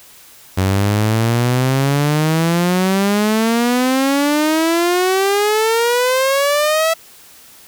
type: exponential sweep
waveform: sawtooth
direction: up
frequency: 93 to 659.3 Hz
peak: -9 dBFS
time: 0.57-6.94 s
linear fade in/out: 10 ms
effects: white hiss -43 dBFS RMS until 7.67 s